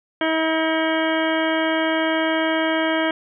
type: harmonic tone with a mistuned harmonic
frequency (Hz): 320.4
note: E4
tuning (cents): -49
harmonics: 1 / 2 / 3 / 4 / 5 / 6 / 7 / 9 / 10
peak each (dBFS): -22 / -23 / -28 / -31 / -27 / -31 / -30 / -34 / -31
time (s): 0.21-3.11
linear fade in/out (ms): 2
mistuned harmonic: 6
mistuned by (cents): -24
effects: none